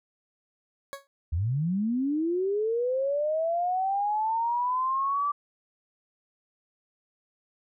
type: tone with exponential decay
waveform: 20% pulse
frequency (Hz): 554.4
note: C#5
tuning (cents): 0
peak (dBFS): -27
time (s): 0.93-1.07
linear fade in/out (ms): 0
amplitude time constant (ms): 30
type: linear sweep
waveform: sine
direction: up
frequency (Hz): 73.42 to 1169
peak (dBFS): -24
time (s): 1.32-5.32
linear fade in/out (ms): 10
effects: none